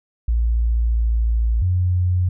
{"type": "tone with pitch steps", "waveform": "sine", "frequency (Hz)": [57.4, 56.7, 90.2], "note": ["A#1", "A#1", "F#2"], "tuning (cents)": [-26, -47, -44], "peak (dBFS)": -15, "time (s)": [0.28, 2.29], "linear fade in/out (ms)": 5, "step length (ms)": 670, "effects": []}